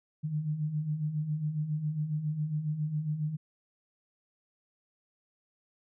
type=beating tone pair; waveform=sine; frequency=146.83 / 154.13 Hz; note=D3 / D#3; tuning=0 / -16 cents; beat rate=7.3 Hz; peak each=-37 / -30 dBFS; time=0.23-3.37 s; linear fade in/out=20 ms; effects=none